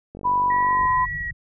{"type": "click train", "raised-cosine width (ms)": 2, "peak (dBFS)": -24, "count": 35, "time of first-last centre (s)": [0.15, 0.854], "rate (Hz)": 48.3}
{"type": "tone with pitch glide", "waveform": "sine", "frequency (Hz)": [987.8, 1009.7], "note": ["B5", "B5"], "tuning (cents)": [0, 38], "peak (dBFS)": -17, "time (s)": [0.24, 1.06], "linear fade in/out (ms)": 20, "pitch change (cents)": 38, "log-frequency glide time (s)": [0.6, 0.75]}
{"type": "tone with vibrato", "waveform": "sine", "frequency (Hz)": 1919, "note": "A#6", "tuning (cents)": 50, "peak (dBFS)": -26, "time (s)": [0.5, 1.31], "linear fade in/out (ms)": 5, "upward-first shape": "sine", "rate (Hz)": 2.1, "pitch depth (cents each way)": 12}
{"type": "low-pass noise", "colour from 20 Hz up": "pink", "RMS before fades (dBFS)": -36, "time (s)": [0.79, 1.33], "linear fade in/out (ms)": 5, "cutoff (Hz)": 170, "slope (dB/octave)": 96}
{"effects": []}